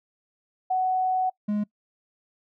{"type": "tone pair in turn", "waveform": ["sine", "triangle"], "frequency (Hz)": [745, 208.5], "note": ["F#5", "G#3"], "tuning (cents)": [12, 7], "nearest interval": "octave + minor seventh", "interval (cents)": 2205, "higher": "first", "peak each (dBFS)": -21, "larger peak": "neither", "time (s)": [[0.7, 1.3], [1.48, 1.64]], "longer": "first", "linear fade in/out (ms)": 10, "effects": ["noise-tail reverb RT60 0.1 s tail -23 dB re dry"]}